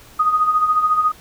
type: tone with tremolo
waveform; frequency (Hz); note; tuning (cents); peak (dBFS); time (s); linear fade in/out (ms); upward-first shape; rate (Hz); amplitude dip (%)
sine; 1244.5; D#6; 0; -11; 0.19-1.12; 10; sine; 14; 60
effects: pink hiss -45 dBFS RMS until 1.2 s